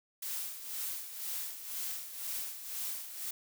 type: noise with tremolo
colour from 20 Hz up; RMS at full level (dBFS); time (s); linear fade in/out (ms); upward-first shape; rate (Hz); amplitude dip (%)
blue; -37; 0.22-3.31; 5; sine; 2; 65
effects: none